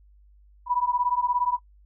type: beating tone pair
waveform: sine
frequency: 972 / 989 Hz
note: B5 / B5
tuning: -28 / +2 cents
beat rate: 17 Hz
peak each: -25 dBFS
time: 0.66-1.59 s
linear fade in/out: 50 ms
effects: noise-tail reverb RT60 0.1 s tail -22 dB re dry + added 50 Hz sine -52 dBFS peak until 1.85 s